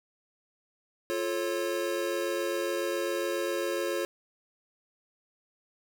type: chord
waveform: square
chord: F augmented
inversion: none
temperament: just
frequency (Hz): 349.2 / 436.5 / 545.7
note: F4 / A4 / C#5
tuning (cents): 0 / -14 / -27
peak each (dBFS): -33 / -36 / -33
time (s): 1.1-4.05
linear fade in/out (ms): 0
effects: none